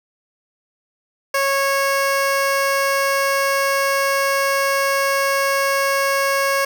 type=tone; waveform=15% pulse; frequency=550 Hz; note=C#5; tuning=14 cents flat; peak=-10 dBFS; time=1.34-6.65 s; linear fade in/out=5 ms; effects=none